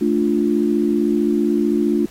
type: chord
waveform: sine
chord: D minor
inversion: second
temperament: equal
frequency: 220 / 293.7 / 349.2 Hz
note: A3 / D4 / F4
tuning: 0 / 0 / 0 cents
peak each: -19 dBFS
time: 0.01-2.06 s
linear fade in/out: 5 ms
effects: pink hiss -45 dBFS RMS until 2.1 s + AAC 48 kbps